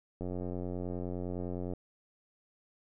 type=click train; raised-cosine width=2 ms; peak=-25 dBFS; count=138; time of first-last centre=0.21-1.736 s; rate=89.8 Hz; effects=none